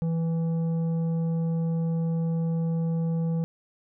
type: tone with tanh clipping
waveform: sine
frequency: 164.81 Hz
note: E3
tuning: in tune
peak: -25 dBFS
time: 0.02-3.44 s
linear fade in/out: 0 ms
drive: 8 dB
effects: none